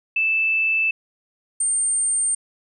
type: tone pair in turn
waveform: sine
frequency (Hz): 2637 / 8740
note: E7 / C#9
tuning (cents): 0 / -26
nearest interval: octave + major sixth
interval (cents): 2074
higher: second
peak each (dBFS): -17 / -18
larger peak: first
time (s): 0.16-0.91 / 1.6-2.35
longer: neither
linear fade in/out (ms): 5
effects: none